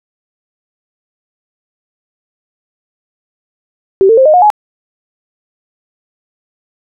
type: tone with pitch steps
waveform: sine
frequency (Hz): 385.7 / 450.8 / 526.9 / 615.8 / 719.7 / 841.2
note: G4 / A4 / C5 / D#5 / F#5 / G#5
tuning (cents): -28 / +42 / +12 / -18 / -48 / +22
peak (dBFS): -3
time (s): 4.01-4.502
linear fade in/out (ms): 0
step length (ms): 82
effects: none